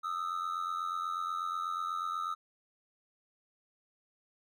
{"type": "ring-modulated tone", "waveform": "triangle", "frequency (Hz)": 1274, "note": "D#6", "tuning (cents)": 41, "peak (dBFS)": -28, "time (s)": [0.03, 2.35], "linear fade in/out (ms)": 20, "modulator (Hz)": 44.1, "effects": []}